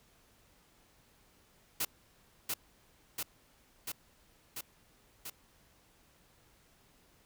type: noise with echo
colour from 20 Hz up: white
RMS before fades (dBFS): -33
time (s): 1.8-1.85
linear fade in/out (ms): 5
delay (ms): 690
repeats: 5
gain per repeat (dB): -2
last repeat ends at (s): 5.3
effects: pink hiss -66 dBFS RMS until 7.25 s